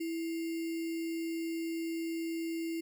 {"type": "tone with sample-and-hold", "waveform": "sine", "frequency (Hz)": 329.6, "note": "E4", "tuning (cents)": 0, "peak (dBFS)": -33, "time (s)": [0, 2.81], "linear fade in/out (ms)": 10, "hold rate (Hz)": 2450, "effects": []}